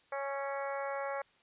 harmonic tone with a mistuned harmonic, 277.2 Hz, C#4, in tune, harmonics 2 / 3 / 4 / 5 / 6 / 7 / 8, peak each -37 / -41 / -43 / -45 / -47 / -48 / -49 dBFS, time 0.12-1.22 s, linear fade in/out 5 ms, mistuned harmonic 5, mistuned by -21 cents, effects white hiss -67 dBFS RMS until 1.42 s + resampled to 8000 Hz

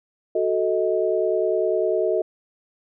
sine chord, D# diminished, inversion first, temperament equal with one note detuned, 370 / 440 / 632.4 Hz, F#4 / A4 / D#5, 0 / 0 / +28 cents, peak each -23 dBFS, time 0.35-2.22 s, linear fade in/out 5 ms, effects none

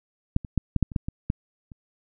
clicks, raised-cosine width 5 ms, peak -8 / -23 / -9 / -9 / -7 / -25 / -10 / -17 / -11 / -30 dBFS, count 10, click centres 0.364 / 0.448 / 0.577 / 0.763 / 0.827 / 0.918 / 0.962 / 1.085 / 1.301 / 1.718 s, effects none

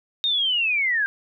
sine linear sweep, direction down, 3729 to 1568 Hz, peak -19 dBFS, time 0.24-1.06 s, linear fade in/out 0 ms, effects none

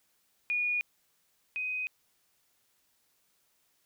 sine tone pair in turn, 2448 / 2507 Hz, D#7 / D#7, -29 / +12 cents, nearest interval unison, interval 41 cents, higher second, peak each -27 / -31 dBFS, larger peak first, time 0.5-0.81 / 1.56-1.87 s, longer neither, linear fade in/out 0 ms, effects white hiss -72 dBFS RMS until 3.85 s

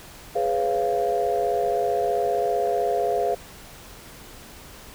sine chord, C# dominant seventh, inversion second, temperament just, 415.8 / 498.9 / 554.4 / 693 Hz, G#4 / B4 / C#5 / E#5, +2 / +17 / 0 / -14 cents, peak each -25 / -26 / -29 / -23 dBFS, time 0.35-3.35 s, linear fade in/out 10 ms, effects tanh soft clip ceiling -12 dBFS + pink hiss -44 dBFS RMS until 4.94 s

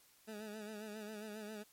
20% pulse tone with vibrato, 213 Hz, G#3, 44 cents sharp, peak -40 dBFS, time 0.27-1.64 s, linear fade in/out 20 ms, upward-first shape sine, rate 7.4 Hz, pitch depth 57 cents each way, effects white hiss -67 dBFS RMS until 1.72 s + MP3 64 kbps

